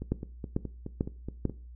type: two click trains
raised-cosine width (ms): 3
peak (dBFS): -23 / -14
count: 8 / 4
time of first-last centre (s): 0.02-1.497 / 0.12-1.453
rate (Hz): 4.74 / 2.25
effects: noise-tail reverb RT60 0.4 s tail -18 dB re dry + added 60 Hz sine -44 dBFS peak until 1.75 s